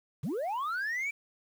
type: linear sweep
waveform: sine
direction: up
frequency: 110 to 2348 Hz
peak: -28 dBFS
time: 0.23-1.11 s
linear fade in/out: 10 ms
effects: tanh soft clip ceiling -29 dBFS + 9-bit